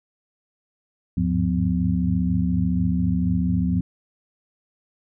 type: tone cluster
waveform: sine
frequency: 78.2 / 100.1 / 104.3 / 178.5 / 252.8 Hz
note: D#2 / G2 / G#2 / F3 / B3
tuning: +9 / +37 / +8 / +38 / +41 cents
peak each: -26 / -30 / -29 / -21 / -26 dBFS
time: 1.17-3.81 s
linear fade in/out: 5 ms
effects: none